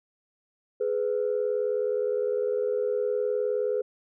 sine tone pair together, 420 / 499.5 Hz, G#4 / B4, +19 / +20 cents, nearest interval minor third, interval 301 cents, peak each -26 dBFS, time 0.8-3.82 s, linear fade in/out 10 ms, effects tanh soft clip ceiling -18 dBFS

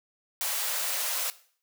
white high-pass noise, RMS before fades -30 dBFS, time 0.41-1.3 s, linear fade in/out 0 ms, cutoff 480 Hz, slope 96 dB/octave, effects noise-tail reverb RT60 0.5 s tail -17 dB re dry

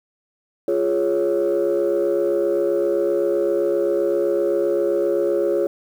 sine chord, Db major, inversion first, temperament equal with one note detuned, 347.6 / 415.3 / 554.4 Hz, F4 / Ab4 / Db5, -8 / 0 / 0 cents, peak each -20 dBFS, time 0.68-5.67 s, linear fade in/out 2 ms, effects tanh soft clip ceiling -12 dBFS + 8-bit

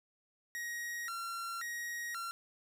45% pulse tone with vibrato, 1608 Hz, G6, 44 cents sharp, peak -38 dBFS, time 0.55-2.31 s, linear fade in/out 0 ms, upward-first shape square, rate 0.94 Hz, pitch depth 280 cents each way, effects none

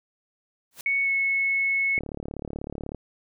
white noise with exponential growth, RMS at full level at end -35 dBFS, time 0.71-0.81 s, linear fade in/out 2 ms, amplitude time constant 21 ms
sine tone with pitch glide, 2217 to 2195 Hz, C#7 to C#7, 0 to -18 cents, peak -21 dBFS, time 0.86-1.99 s, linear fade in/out 2 ms, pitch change -18 cents, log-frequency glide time 1.03-1.09 s
click train, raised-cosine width 2 ms, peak -20 dBFS, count 36, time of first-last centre 1.98-2.947 s, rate 36.2 Hz
effects none

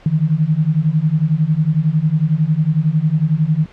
sine beating tone pair, 150 / 161 Hz, D3 / E3, +37 / -41 cents, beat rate 11 Hz, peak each -16 / -15 dBFS, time 0.06-3.66 s, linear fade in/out 2 ms, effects pink hiss -44 dBFS RMS until 3.72 s + low-pass 3000 Hz 12 dB/octave

